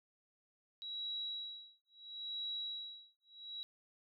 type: tone with tremolo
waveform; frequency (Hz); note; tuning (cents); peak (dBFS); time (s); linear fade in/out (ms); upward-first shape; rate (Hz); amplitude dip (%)
sine; 3882; B7; -31; -38; 0.82-3.63; 0; sine; 0.74; 100
effects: none